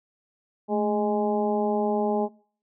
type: harmonic tone with a mistuned harmonic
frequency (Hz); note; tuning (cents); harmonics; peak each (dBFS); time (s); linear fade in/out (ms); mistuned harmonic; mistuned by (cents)
207.7; G#3; 0; 1 / 2 / 3 / 4 / 5; -26 / -26 / -29 / -28 / -42; 0.68-2.29; 50; 1; +69
effects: noise-tail reverb RT60 0.5 s tail -24 dB re dry